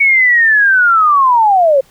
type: linear sweep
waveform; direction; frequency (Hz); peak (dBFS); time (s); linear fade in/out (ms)
sine; down; 2241 to 520; -6; 0-1.81; 10
effects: pink hiss -48 dBFS RMS until 1.9 s